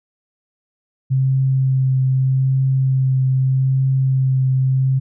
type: tone with vibrato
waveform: sine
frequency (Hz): 132.1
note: C3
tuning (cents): +17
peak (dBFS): -13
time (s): 1.1-5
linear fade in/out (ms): 20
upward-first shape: triangle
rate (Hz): 0.81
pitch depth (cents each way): 16
effects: none